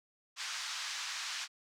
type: band-pass noise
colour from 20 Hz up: white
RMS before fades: -40 dBFS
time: 0.36-1.48 s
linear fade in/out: 50 ms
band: 1000 to 6100 Hz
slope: 24 dB/octave
effects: none